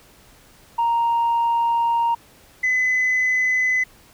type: tone pair in turn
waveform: sine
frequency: 932.3 / 2017 Hz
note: A#5 / B6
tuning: 0 / +36 cents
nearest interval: octave + minor second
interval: 1336 cents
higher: second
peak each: -15 dBFS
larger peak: neither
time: 0.78-2.15 / 2.63-3.84 s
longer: first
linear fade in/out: 10 ms
effects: tanh soft clip ceiling -14 dBFS + pink hiss -51 dBFS RMS until 4.13 s